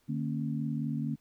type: tone cluster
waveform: sine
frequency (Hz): 150.2 / 228.7 / 273.2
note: D3 / A#3 / C#4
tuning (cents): +39 / -33 / -25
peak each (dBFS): -33 / -34 / -37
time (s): 0.08-1.16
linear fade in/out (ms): 20
effects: pink hiss -70 dBFS RMS until 1.2 s